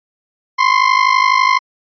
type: ring-modulated tone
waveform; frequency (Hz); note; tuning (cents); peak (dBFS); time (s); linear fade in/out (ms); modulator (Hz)
30% pulse; 1046.5; C6; 0; -4; 0.58-1.59; 20; 26
effects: resampled to 11025 Hz